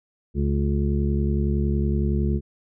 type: harmonic tone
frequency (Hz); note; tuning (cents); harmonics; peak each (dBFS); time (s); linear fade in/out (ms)
70.8; C#2; +37; 1 / 2 / 3 / 5 / 6; -22 / -26 / -26 / -30 / -36; 0.34-2.41; 50
effects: none